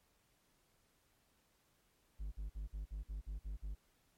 triangle tone bursts, 50.7 Hz, G#1, 41 cents flat, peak -38 dBFS, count 9, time 2.19-3.752 s, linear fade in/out 20 ms, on 130 ms, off 49 ms, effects pink hiss -75 dBFS RMS until 4.17 s + MP3 64 kbps

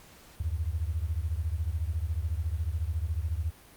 sine beating tone pair, 75 / 89 Hz, D2 / F2, +37 / +33 cents, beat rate 14 Hz, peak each -30 / -32 dBFS, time 0.4-3.51 s, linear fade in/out 5 ms, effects pink hiss -54 dBFS RMS until 3.76 s + Opus 48 kbps

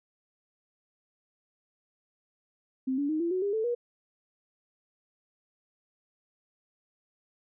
sine tone with pitch steps, 261.6 / 285.3 / 311.1 / 339.3 / 370 / 403.4 / 440 / 479.8 Hz, C4 / C#4 / D#4 / F4 / F#4 / G4 / A4 / A#4, 0 / +50 / 0 / -50 / 0 / +50 / 0 / +50 cents, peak -26 dBFS, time 2.87-3.75 s, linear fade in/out 10 ms, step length 110 ms, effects none

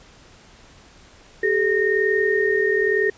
sine tone cluster, 389.5 / 430.4 / 1844 Hz, G4 / A4 / A#6, -11 / -38 / -19 cents, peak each -21 dBFS, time 1.43-3.1 s, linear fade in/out 5 ms, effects pink hiss -49 dBFS RMS until 3.17 s + resampled to 16000 Hz

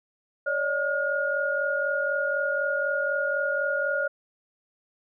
sine tone cluster, 561 / 605 / 1428 Hz, C#5 / D#5 / F6, +21 / -49 / +38 cents, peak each -28 / -31 / -26 dBFS, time 0.46-4.08 s, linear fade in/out 10 ms, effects none

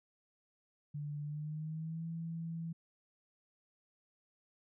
sine tone with pitch glide, 147.1 to 165.11 Hz, D3 to E3, +3 to +3 cents, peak -38 dBFS, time 0.94-2.73 s, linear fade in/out 10 ms, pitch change +200 cents, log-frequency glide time 1.23-2.06 s, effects none

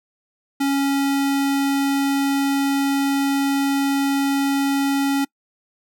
square tone, 277.2 Hz, C#4, in tune, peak -18 dBFS, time 0.6-5.25 s, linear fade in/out 10 ms, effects noise-tail reverb RT60 0.1 s tail -25 dB re dry

